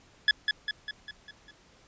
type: tone with echo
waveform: 25% pulse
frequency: 1703 Hz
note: G#6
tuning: 43 cents sharp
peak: -14 dBFS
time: 0.28-0.31 s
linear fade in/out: 2 ms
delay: 200 ms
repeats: 6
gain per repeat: -5 dB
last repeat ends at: 1.51 s
effects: pink hiss -59 dBFS RMS until 1.87 s + resampled to 16000 Hz